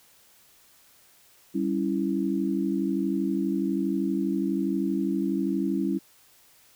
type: chord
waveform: sine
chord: C# diminished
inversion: second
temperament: equal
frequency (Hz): 196 / 277.2 / 329.6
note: G3 / C#4 / E4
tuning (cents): 0 / 0 / 0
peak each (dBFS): -28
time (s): 1.54-5.99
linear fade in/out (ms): 20
effects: white hiss -58 dBFS RMS until 6.75 s